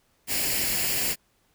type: noise with comb filter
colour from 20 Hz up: white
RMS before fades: -26 dBFS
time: 0.27-1.16 s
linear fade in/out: 50 ms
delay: 0.41 ms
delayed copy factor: +0.6
effects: pink hiss -67 dBFS RMS until 1.54 s